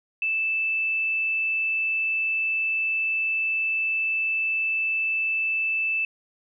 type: tone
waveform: sine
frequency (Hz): 2637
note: E7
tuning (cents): 0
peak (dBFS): -22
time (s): 0.22-6.05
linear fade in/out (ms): 2
effects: none